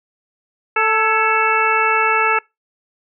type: harmonic tone with a mistuned harmonic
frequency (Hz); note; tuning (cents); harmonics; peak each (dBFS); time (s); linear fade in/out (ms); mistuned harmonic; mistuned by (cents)
441.7; A4; +7; 1 / 2 / 3 / 4 / 5 / 6; -22 / -20 / -17 / -22 / -21 / -21; 0.76-2.39; 5; 4; -80
effects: noise-tail reverb RT60 0.2 s tail -24 dB re dry